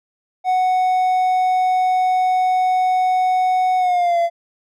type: tone with pitch glide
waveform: triangle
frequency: 740 to 682.5 Hz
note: F#5 to F5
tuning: 0 to -40 cents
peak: -12 dBFS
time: 0.44-4.3 s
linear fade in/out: 50 ms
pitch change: -140 cents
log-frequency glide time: 3.78-4.19 s
effects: none